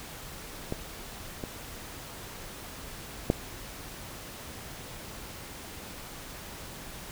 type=clicks; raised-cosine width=2 ms; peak=-17 / -20 / -8 dBFS; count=3; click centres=0.724 / 1.438 / 3.301 s; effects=pink hiss -43 dBFS RMS until 7.11 s